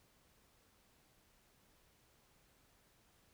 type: silence
effects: pink hiss -71 dBFS RMS until 3.33 s